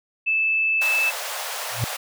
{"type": "tone", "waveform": "sine", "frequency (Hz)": 2627, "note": "E7", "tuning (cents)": -7, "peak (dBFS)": -18, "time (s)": [0.26, 1.11], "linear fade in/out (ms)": 20}
{"type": "high-pass noise", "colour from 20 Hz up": "pink", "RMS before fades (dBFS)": -30, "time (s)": [0.81, 1.97], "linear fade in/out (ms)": 10, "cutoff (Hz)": 530, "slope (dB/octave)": 48}
{"type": "tone with exponential growth", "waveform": "sine", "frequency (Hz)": 116.54, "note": "A#2", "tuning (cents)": 0, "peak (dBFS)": -16, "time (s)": [1.7, 1.84], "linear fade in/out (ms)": 0, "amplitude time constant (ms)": 29}
{"effects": []}